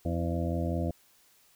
harmonic tone with a mistuned harmonic, 85.2 Hz, F2, 42 cents flat, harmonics 1 / 2 / 3 / 4 / 6 / 7 / 8, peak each -31 / -34 / -36 / -37 / -39 / -39 / -40 dBFS, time 0.05-0.91 s, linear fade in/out 5 ms, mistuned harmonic 4, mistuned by -44 cents, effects white hiss -63 dBFS RMS until 1.55 s

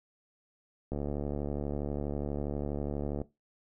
click train, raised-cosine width 2 ms, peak -21 dBFS, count 167, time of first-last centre 0.92-3.216 s, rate 72.3 Hz, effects noise-tail reverb RT60 0.2 s tail -17 dB re dry

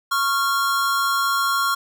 square tone pair together, 1099.3 / 1385 Hz, C#6 / F6, -15 / -15 cents, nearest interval major third, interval 400 cents, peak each -22 dBFS, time 0.11-1.75 s, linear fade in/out 10 ms, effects none

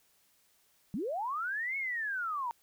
sine linear two-way sweep, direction up then down, 170 to 2217 to 912 Hz, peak -32 dBFS, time 0.94-2.51 s, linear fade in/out 0 ms, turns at 1.77 s, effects white hiss -69 dBFS RMS until 2.62 s

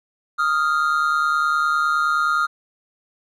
triangle tone pair together, 1244.5 / 1394.2 Hz, D#6 / F6, 0 / -3 cents, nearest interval major second, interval 197 cents, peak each -18 dBFS, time 0.38-2.47 s, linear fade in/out 20 ms, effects none

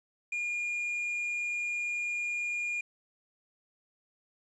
triangle tone, 2423 Hz, D#7, 47 cents flat, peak -29 dBFS, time 0.32-2.81 s, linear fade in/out 5 ms, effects resampled to 22050 Hz + 10-bit

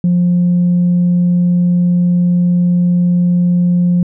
sine tone, 176.5 Hz, F3, 19 cents sharp, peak -7 dBFS, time 0.04-4.03 s, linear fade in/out 2 ms, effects tanh soft clip ceiling -6 dBFS

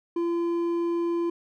sine tone with hard clipping, 340.9 Hz, F4, 42 cents flat, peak -25 dBFS, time 0.16-1.3 s, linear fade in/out 5 ms, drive 5 dB, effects none

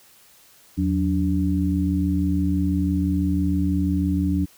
sine tone cluster, 82.7 / 181.8 / 287.9 Hz, E2 / F#3 / D4, +6 / -30 / -34 cents, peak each -23 dBFS, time 0.77-4.46 s, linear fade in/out 20 ms, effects white hiss -53 dBFS RMS until 4.57 s

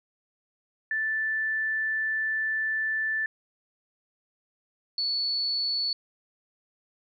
sine tone pair in turn, 1760 / 4435 Hz, A6 / C#8, 0 / 0 cents, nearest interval octave + major third, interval 1600 cents, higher second, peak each -25 dBFS, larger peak neither, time 0.91-3.26 / 4.98-5.93 s, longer first, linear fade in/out 2 ms, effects none

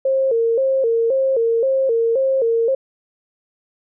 sine tone with vibrato, 495 Hz, B4, 4 cents sharp, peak -14 dBFS, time 0.05-2.75 s, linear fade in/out 5 ms, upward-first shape square, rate 1.9 Hz, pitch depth 130 cents each way, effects none

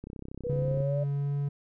click train, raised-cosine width 3 ms, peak -27 dBFS, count 26, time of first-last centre 0.04-0.805 s, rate 32.7 Hz
sine exponential sweep, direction up, 480.4 to 587.3 Hz, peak -30 dBFS, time 0.44-1.04 s, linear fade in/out 10 ms
triangle tone with pitch glide, 140.7 to 142.33 Hz, C#3 to C#3, +26 to +46 cents, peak -25 dBFS, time 0.49-1.49 s, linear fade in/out 10 ms, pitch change +20 cents, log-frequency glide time 1.02-1.34 s
effects none

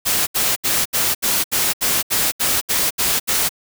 white noise bursts, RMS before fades -18 dBFS, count 12, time 0.05-3.493 s, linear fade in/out 20 ms, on 220 ms, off 73 ms, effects none

